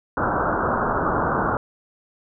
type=low-pass noise; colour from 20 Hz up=white; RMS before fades=-22 dBFS; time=0.17-1.57 s; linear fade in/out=2 ms; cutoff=1500 Hz; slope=96 dB/octave; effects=none